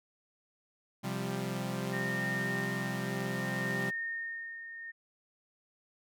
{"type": "chord", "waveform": "sawtooth", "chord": "C suspended fourth", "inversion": "none", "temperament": "equal with one note detuned", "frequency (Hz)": [130.81, 174.61, 197.02], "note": ["C3", "F3", "G3"], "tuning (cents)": [0, 0, 9], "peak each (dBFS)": [-34, -35, -33], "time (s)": [1.03, 3.91], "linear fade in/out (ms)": 20}
{"type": "tone with tremolo", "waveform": "sine", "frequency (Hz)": 1835, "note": "A#6", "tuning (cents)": -28, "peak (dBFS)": -33, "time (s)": [1.92, 4.92], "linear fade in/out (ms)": 20, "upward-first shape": "sine", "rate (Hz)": 0.63, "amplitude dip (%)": 65}
{"effects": []}